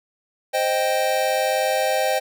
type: chord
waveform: square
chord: C minor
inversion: none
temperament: equal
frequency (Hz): 523.3 / 622.3 / 784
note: C5 / Eb5 / G5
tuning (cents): 0 / 0 / 0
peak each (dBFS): -24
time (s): 0.53-2.2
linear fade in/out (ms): 20
effects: none